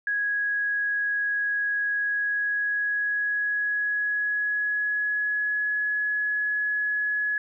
sine tone with pitch glide, 1661.2 to 1690.2 Hz, G#6 to G#6, 0 to +30 cents, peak -23 dBFS, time 0.07-7.38 s, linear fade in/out 2 ms, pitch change +30 cents, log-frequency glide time 1.91-5.75 s, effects none

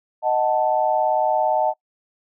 sine chord, D# diminished, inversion none, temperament equal, 622.3 / 740 / 880 Hz, D#5 / F#5 / A5, 0 / 0 / 0 cents, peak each -21 dBFS, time 0.22-1.74 s, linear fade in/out 50 ms, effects noise-tail reverb RT60 0.1 s tail -23 dB re dry

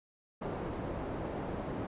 white low-pass noise, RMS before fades -38 dBFS, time 0.41-1.87 s, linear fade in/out 10 ms, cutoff 560 Hz, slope 12 dB/octave, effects resampled to 8000 Hz

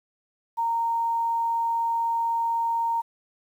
sine tone, 924 Hz, A#5, 16 cents flat, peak -22 dBFS, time 0.57-3.02 s, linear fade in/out 20 ms, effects 9-bit

